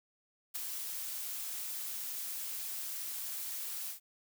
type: noise with ADSR envelope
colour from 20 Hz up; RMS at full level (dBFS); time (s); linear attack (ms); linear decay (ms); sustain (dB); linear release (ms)
blue; -36; 0.54-4; 18; 14; -4; 110
effects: none